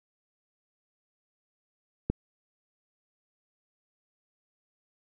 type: click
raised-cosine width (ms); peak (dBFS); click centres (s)
3; -13; 2.1
effects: none